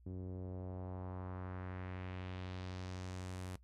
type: tone with low-pass filter sweep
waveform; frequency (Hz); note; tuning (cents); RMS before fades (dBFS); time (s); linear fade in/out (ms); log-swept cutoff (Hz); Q
sawtooth; 92; F#2; -9; -45; 0.06-3.56; 5; 340 to 11000; 1.5
effects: noise-tail reverb RT60 0.1 s tail -19 dB re dry + added 60 Hz sine -60 dBFS peak until 3.63 s